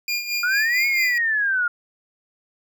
25% pulse tone with tremolo, 2412 Hz, D7, 46 cents sharp, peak -17 dBFS, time 0.08-1.18 s, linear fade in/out 2 ms, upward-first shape sine, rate 4.5 Hz, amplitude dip 65%
sine linear two-way sweep, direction up then down, 1400 to 2205 to 1400 Hz, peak -18 dBFS, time 0.43-1.68 s, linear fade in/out 5 ms, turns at 0.87 s
effects none

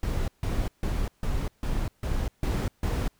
brown noise bursts, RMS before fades -27 dBFS, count 8, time 0.03-3.08 s, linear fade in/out 2 ms, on 250 ms, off 150 ms, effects pink hiss -67 dBFS RMS until 3.19 s

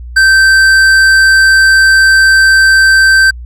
sine tone with tanh clipping, 1556 Hz, G6, 13 cents flat, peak -5 dBFS, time 0.16-3.31 s, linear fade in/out 10 ms, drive 12 dB, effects added 60 Hz sine -23 dBFS peak until 3.45 s

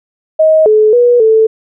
sine tone with pitch steps, 630 / 429.7 / 484.7 / 441.4 Hz, D#5 / A4 / B4 / A4, +21 / -41 / -32 / +5 cents, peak -4 dBFS, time 0.39-1.47 s, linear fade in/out 10 ms, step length 270 ms, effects none

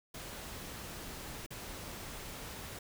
pink noise with dropouts, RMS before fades -45 dBFS, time 0.14-2.79 s, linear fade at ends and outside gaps 5 ms, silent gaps 1.464-1.505 s, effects none

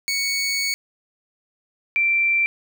20% pulse / sine tone pair in turn, 2226 / 2350 Hz, C#7 / D7, +7 / +1 cents, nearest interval minor second, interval 94 cents, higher second, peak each -16 dBFS, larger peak neither, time 0.08-0.74 / 1.96-2.46 s, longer first, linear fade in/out 0 ms, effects none

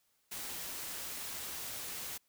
white noise, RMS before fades -42 dBFS, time 0.31-2.18 s, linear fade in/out 10 ms, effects white hiss -75 dBFS RMS until 2.28 s

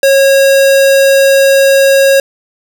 square tone, 546 Hz, C#5, 26 cents flat, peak -5 dBFS, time 0.03-2.2 s, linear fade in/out 2 ms, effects none

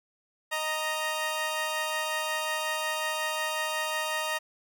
15% pulse tone pair together, 622.3 / 930.7 Hz, D#5 / A#5, 0 / -3 cents, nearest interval perfect fifth, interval 697 cents, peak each -25 dBFS, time 0.51-4.39 s, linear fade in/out 20 ms, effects none

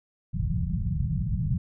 white low-pass noise, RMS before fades -27 dBFS, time 0.33-1.58 s, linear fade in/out 5 ms, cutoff 190 Hz, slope 96 dB/octave, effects none

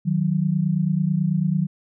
sine tone pair together, 155.6 / 184.74 Hz, D#3 / F#3, 0 / -2 cents, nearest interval minor third, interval 298 cents, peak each -21 dBFS, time 0.05-1.67 s, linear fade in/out 20 ms, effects none

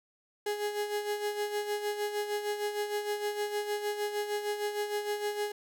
35% pulse tone with tremolo, 415.3 Hz, G#4, in tune, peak -27 dBFS, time 0.46-5.52 s, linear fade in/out 5 ms, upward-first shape sine, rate 6.5 Hz, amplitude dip 60%, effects none

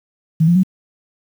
sine tone with pitch steps, 160.4 / 172.91 / 186.39 Hz, E3 / F3 / F#3, -47 / -17 / +13 cents, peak -9 dBFS, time 0.4-0.634 s, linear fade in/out 10 ms, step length 78 ms, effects 7-bit

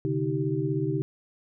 sine tone cluster, 131.7 / 148.3 / 316.1 / 388 Hz, C3 / D3 / D#4 / G4, +12 / +17 / +27 / -18 cents, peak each -30 dBFS, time 0.05-1.02 s, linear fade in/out 0 ms, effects none

